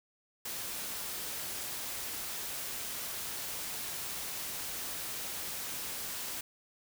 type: noise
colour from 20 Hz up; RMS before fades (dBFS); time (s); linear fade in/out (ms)
white; -39; 0.45-6.41; 5
effects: none